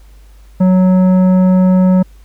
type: tone with tanh clipping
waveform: sine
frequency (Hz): 185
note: F#3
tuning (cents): 0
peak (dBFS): -8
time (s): 0.6-2.03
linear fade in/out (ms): 10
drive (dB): 11
effects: added 50 Hz sine -37 dBFS peak until 2.24 s + pink hiss -52 dBFS RMS until 2.24 s